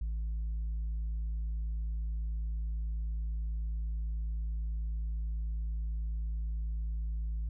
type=tone; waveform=sine; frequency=54.6 Hz; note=A1; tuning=13 cents flat; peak=-29 dBFS; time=0.01-7.49 s; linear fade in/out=5 ms; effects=tanh soft clip ceiling -31 dBFS